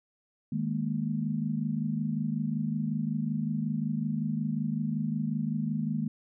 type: chord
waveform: sine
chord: D# suspended fourth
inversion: none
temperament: equal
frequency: 155.56 / 207.7 / 233.1 Hz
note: D#3 / G#3 / A#3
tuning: 0 / 0 / 0 cents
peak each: -32 dBFS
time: 0.52-6.08 s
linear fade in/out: 5 ms
effects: none